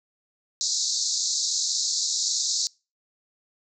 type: band-pass noise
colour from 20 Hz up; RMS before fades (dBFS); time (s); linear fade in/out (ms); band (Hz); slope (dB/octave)
white; -26; 0.61-2.67; 0; 3900 to 7300; 96
effects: noise-tail reverb RT60 0.3 s tail -25 dB re dry